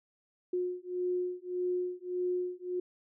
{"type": "beating tone pair", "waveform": "sine", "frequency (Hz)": [359.7, 361.4], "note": ["F#4", "F#4"], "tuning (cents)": [-49, -41], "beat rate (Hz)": 1.7, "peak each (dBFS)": [-34, -34], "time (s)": [0.53, 2.8], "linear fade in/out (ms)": 5, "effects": []}